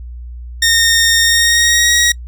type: tone with pitch glide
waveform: 15% pulse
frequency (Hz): 1838 to 1896.2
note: A#6 to A#6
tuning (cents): -25 to +29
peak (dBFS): -3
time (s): 0.62-2.12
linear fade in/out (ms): 5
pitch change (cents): +54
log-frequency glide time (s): 1.21-1.93
effects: noise-tail reverb RT60 0.1 s tail -25 dB re dry + added 60 Hz sine -26 dBFS peak until 2.27 s